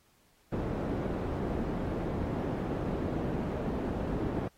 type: low-pass noise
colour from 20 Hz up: white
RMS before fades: -33 dBFS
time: 0.52-4.48 s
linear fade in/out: 5 ms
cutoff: 390 Hz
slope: 12 dB/octave
effects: pink hiss -67 dBFS RMS until 4.57 s + AAC 48 kbps

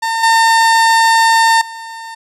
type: tone with level steps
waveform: 30% pulse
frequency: 907 Hz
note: A#5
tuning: 48 cents flat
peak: -12 / -5 / -24 dBFS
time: 0.02-2.15 s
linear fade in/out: 10 ms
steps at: 0.23 / 1.61 s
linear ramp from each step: 5 ms
effects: low-pass 10000 Hz 12 dB/octave

